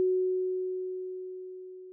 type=tone with level ramp; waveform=sine; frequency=370 Hz; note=F#4; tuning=in tune; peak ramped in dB=-22 to -44 dBFS; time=0-1.92 s; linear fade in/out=0 ms; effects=none